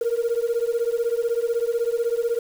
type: beating tone pair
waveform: sine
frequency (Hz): 460.8 / 476.8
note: A#4 / A#4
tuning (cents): -20 / +39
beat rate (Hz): 16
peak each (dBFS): -22 / -22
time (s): 0.01-2.39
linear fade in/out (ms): 5
effects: tanh soft clip ceiling -16 dBFS + 7-bit